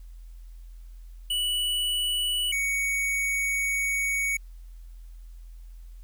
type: tone pair in turn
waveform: square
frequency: 2953 / 2235 Hz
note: F#7 / C#7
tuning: -4 / +14 cents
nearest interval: perfect fourth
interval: 482 cents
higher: first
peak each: -25 dBFS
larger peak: neither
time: 1.3-2.52 / 2.52-4.37 s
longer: second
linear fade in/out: 5 ms
effects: added 42 Hz sine -41 dBFS peak until 6.03 s + white hiss -66 dBFS RMS until 6.03 s